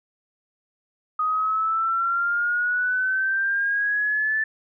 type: exponential sweep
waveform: sine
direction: up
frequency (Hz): 1244.5 to 1760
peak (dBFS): -20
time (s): 1.19-4.44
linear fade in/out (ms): 5
effects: none